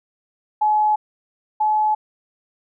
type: tone pair in turn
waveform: sine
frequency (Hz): 850 / 855.4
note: G#5 / A5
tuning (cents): +40 / -49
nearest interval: unison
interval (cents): 11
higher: second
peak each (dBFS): -14 / -15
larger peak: first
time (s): 0.61-0.96 / 1.6-1.95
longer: neither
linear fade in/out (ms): 10
effects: none